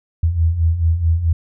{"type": "beating tone pair", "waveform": "sine", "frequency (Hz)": [79.4, 84], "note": ["D#2", "E2"], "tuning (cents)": [36, 33], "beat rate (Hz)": 4.6, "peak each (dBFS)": [-20, -14], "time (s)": [0.23, 1.33], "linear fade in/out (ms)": 5, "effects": []}